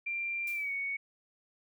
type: tone with pitch glide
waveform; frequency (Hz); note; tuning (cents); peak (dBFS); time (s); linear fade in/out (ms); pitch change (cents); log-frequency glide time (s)
sine; 2372 to 2226; D7 to C#7; +17 to +7; -32; 0.06-0.97; 10; -110; 0.53-0.71
type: noise with exponential decay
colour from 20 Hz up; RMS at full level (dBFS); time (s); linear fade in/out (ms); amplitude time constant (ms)
blue; -46; 0.47-0.87; 2; 86
effects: none